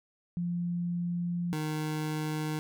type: tone pair in turn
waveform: sine / 25% pulse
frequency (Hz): 174 / 154.17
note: F3 / D#3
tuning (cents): -6 / -16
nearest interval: major second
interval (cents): 210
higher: first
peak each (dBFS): -29 / -27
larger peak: second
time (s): 0.37-1.53 / 1.53-2.59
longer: first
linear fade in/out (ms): 0
effects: none